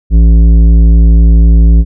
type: tone with tanh clipping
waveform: sine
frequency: 56 Hz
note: A1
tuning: 31 cents sharp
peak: -3 dBFS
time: 0.1-1.85 s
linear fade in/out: 50 ms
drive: 11 dB
effects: none